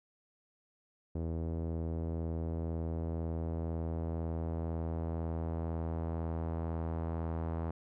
sawtooth tone with low-pass filter sweep, 82 Hz, E2, 9 cents flat, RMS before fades -36 dBFS, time 1.15-7.71 s, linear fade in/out 5 ms, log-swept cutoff 470 to 950 Hz, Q 1.2, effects none

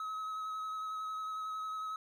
triangle tone with vibrato, 1280 Hz, D#6, 49 cents sharp, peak -35 dBFS, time 0-1.96 s, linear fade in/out 2 ms, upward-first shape sine, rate 11 Hz, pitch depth 14 cents each way, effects none

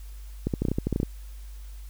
clicks, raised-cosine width 3 ms, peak -12 dBFS, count 12, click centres 0.47 / 0.538 / 0.62 / 0.652 / 0.685 / 0.716 / 0.785 / 0.87 / 0.927 / 0.961 / 1.001 / 1.031 s, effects added 50 Hz sine -38 dBFS peak until 1.89 s + white hiss -56 dBFS RMS until 1.89 s

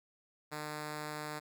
5% pulse tone, 151.1 Hz, D3, 50 cents sharp, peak -28 dBFS, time 0.51-1.4 s, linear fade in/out 20 ms, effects none

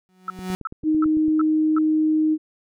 35% pulse tone with exponential growth, 185 Hz, F#3, in tune, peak -20 dBFS, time 0.09-0.55 s, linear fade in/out 0 ms, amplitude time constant 100 ms
sine tone bursts, 1311 Hz, E6, 10 cents flat, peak -23 dBFS, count 5, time 0.28-1.785 s, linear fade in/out 2 ms, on 21 ms, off 350 ms
click train, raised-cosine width 3 ms, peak -24 dBFS, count 9, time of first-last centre 0.39-1.282 s, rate 8.97 Hz
sine tone, 311.1 Hz, D#4, in tune, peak -16 dBFS, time 0.83-2.38 s, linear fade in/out 50 ms
effects none

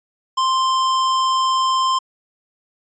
square tone, 1046 Hz, C6, 1 cent flat, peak -16 dBFS, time 0.37-1.99 s, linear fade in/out 10 ms, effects resampled to 16000 Hz

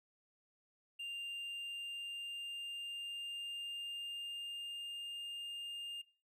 triangle tone with pitch glide, 2794 to 2812 Hz, F7 to F7, 0 to +11 cents, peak -40 dBFS, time 0.99-6.02 s, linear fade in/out 10 ms, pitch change +11 cents, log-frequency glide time 1.27-5.18 s, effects noise-tail reverb RT60 0.4 s tail -22 dB re dry

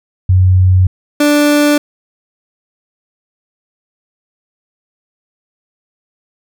sine / 30% pulse tone pair in turn, 92.5 / 293.7 Hz, F#2 / D4, 0 / 0 cents, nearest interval octave + minor sixth, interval 2000 cents, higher second, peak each -5 dBFS, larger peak neither, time 0.29-0.87 / 1.2-1.78 s, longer neither, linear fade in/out 5 ms, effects none

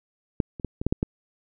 clicks, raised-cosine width 3 ms, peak -8 / -24 / -14 / -17 / -8 / -8 / -10 dBFS, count 7, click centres 0.402 / 0.598 / 0.647 / 0.815 / 0.866 / 0.925 / 1.029 s, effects none

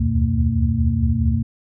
sine tone cluster, 73.9 / 78.6 / 91.1 / 123 / 227.1 Hz, D2 / D#2 / F#2 / B2 / A#3, +11 / +18 / -26 / -7 / -45 cents, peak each -22 dBFS, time 0-1.43 s, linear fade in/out 10 ms, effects none

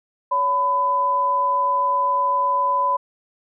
sine tone pair together, 563 / 1003.2 Hz, C#5 / B5, +27 / +27 cents, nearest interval minor seventh, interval 1000 cents, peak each -27 / -17 dBFS, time 0.31-2.97 s, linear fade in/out 10 ms, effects none

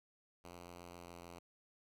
5% pulse tone with pitch glide, 87.31 to 86.41 Hz, F2 to F2, 0 to -18 cents, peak -40 dBFS, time 0.44-1.39 s, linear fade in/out 5 ms, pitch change -18 cents, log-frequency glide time 0.95-1.1 s, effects none

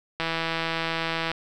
click train, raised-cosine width 0.3 ms, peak -11 dBFS, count 184, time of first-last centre 0.2-1.316 s, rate 164 Hz, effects none

